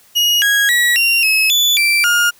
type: tone with pitch steps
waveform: 35% pulse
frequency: 2884 / 1649 / 1926 / 2761 / 2575 / 3470 / 2343 / 1420 Hz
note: F#7 / G#6 / B6 / F7 / E7 / A7 / D7 / F6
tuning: -45 / -13 / -44 / -20 / -41 / -25 / -5 / +28 cents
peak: -9 dBFS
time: 0.15-2.31 s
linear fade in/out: 20 ms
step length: 270 ms
effects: white hiss -49 dBFS RMS until 2.39 s